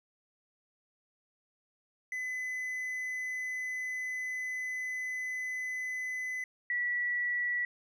triangle / sine tone pair in turn, 2014 / 1946.5 Hz, B6 / B6, +33 / -26 cents, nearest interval minor second, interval 59 cents, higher first, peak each -32 / -29 dBFS, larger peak second, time 2.12-6.44 / 6.7-7.65 s, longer first, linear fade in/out 2 ms, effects none

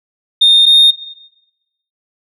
sine tone pair in turn, 3656 / 3677 Hz, A#7 / A#7, -34 / -24 cents, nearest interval unison, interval 10 cents, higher second, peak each -3 dBFS, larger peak neither, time 0.41-0.66 / 0.66-0.91 s, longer neither, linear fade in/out 10 ms, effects noise-tail reverb RT60 1.0 s tail -17 dB re dry + tanh soft clip ceiling -2 dBFS

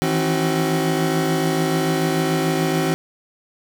30% pulse tone cluster, 161 / 167.9 / 268.3 / 377.5 Hz, E3 / E3 / C4 / F#4, -41 / +32 / +44 / +35 cents, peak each -19 / -27 / -21 / -20 dBFS, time 0.02-2.94 s, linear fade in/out 0 ms, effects none

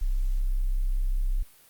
sine tone, 32.5 Hz, C1, 11 cents flat, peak -22 dBFS, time 0.01-1.43 s, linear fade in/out 10 ms, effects white hiss -56 dBFS RMS until 1.69 s + Opus 48 kbps

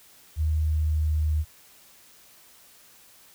sine tone with pitch glide, 77.78 to 77.02 Hz, D#2 to D#2, 0 to -17 cents, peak -21 dBFS, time 0.36-1.45 s, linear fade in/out 50 ms, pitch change -17 cents, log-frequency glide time 0.54-1.1 s, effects white hiss -54 dBFS RMS until 3.34 s

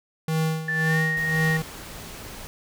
square tone with tremolo, 159.3 Hz, D#3, 41 cents sharp, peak -21 dBFS, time 0.28-1.62 s, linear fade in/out 2 ms, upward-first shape sine, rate 1.9 Hz, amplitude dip 75%
sine tone with pitch glide, 1760 to 1863.6 Hz, A6 to A#6, 0 to -1 cents, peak -23 dBFS, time 0.68-1.57 s, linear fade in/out 5 ms, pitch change +99 cents, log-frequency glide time 0.84-1.03 s
pink noise, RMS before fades -39 dBFS, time 1.17-2.47 s, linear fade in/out 0 ms
effects none

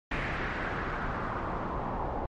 pink noise with low-pass filter sweep, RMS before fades -33 dBFS, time 0.11-2.26 s, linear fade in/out 5 ms, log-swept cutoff 2100 to 830 Hz, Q 2.2, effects MP3 48 kbps

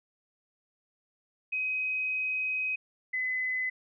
sine tone pair in turn, 2524 / 2021 Hz, D#7 / B6, +24 / +39 cents, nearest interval major third, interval 385 cents, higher first, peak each -28 dBFS, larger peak neither, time 1.52-2.76 / 3.13-3.7 s, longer first, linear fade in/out 10 ms, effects none

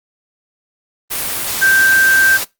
sine tone in noise, 1568 Hz, G6, in tune, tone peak -8 dBFS, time 1.61-2.38 s, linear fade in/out 20 ms, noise white, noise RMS -20 dBFS, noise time 1.1-2.45 s, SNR +9 dB, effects noise-tail reverb RT60 0.2 s tail -22 dB re dry + Opus 32 kbps

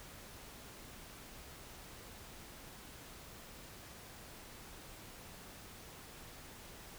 silence, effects pink hiss -53 dBFS RMS until 6.98 s

